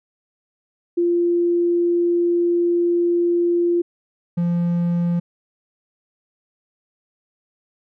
sine / triangle tone pair in turn, 346.1 / 172.71 Hz, F4 / F3, -16 / -19 cents, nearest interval octave, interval 1203 cents, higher first, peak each -15 / -15 dBFS, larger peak neither, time 0.97-3.82 / 4.37-5.2 s, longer first, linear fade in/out 10 ms, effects none

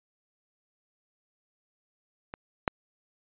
clicks, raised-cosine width 0.5 ms, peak -22 / -8 dBFS, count 2, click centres 2.339 / 2.678 s, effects resampled to 8000 Hz

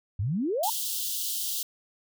sine exponential sweep, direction up, 88 to 953 Hz, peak -25 dBFS, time 0.19-0.7 s, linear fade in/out 5 ms
white high-pass noise, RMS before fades -31 dBFS, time 0.63-1.63 s, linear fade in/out 5 ms, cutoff 2900 Hz, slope 96 dB/octave
effects none

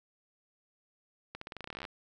accelerating click train, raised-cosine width 0.3 ms, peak -25 dBFS, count 18, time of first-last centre 1.35-1.852 s, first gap 64 ms, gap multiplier 0.89, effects none

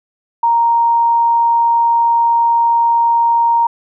sine tone, 932.3 Hz, A#5, in tune, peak -9 dBFS, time 0.43-3.67 s, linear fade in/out 5 ms, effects none

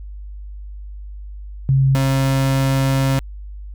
sine / 35% pulse tone pair in turn, 134.7 / 134.7 Hz, C#3 / C#3, -49 / -49 cents, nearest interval unison, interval 0 cents, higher neither, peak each -11 / -13 dBFS, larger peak first, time 1.69-1.95 / 1.95-3.19 s, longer second, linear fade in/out 0 ms, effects added 50 Hz sine -30 dBFS peak until 3.74 s

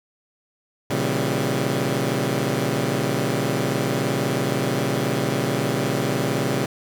15% pulse chord, A# diminished seventh, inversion none, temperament equal with one note detuned, 118.99 / 138.59 / 164.81 / 196 Hz, A#2 / C#3 / E3 / G3, +36 / 0 / 0 / 0 cents, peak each -20 / -18 / -23 / -21 dBFS, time 0.9-6.66 s, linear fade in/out 5 ms, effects none

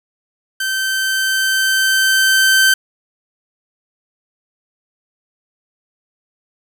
sawtooth tone with level ramp, 1548 Hz, G6, 22 cents flat, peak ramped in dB -14 to -5 dBFS, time 0.6-2.74 s, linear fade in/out 5 ms, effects none

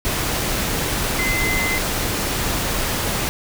sine tone in noise, 2056 Hz, C7, 31 cents flat, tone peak -21 dBFS, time 1.19-1.78 s, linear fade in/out 0 ms, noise pink, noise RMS -22 dBFS, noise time 0.05-3.29 s, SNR -2 dB, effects none

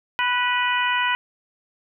harmonic tone with a mistuned harmonic, 493.9 Hz, B4, in tune, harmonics 2 / 3 / 4 / 5 / 6, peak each -23 / -25 / -26 / -27 / -28 dBFS, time 0.19-1.15 s, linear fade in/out 0 ms, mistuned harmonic 4, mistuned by -24 cents, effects none

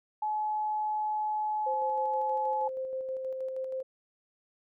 sine tone, 853 Hz, G#5, 46 cents sharp, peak -28 dBFS, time 0.22-2.68 s, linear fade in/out 5 ms
sine tone with tremolo, 523.3 Hz, C5, in tune, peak -31 dBFS, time 1.66-3.83 s, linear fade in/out 10 ms, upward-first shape square, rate 6.3 Hz, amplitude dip 30%
effects none

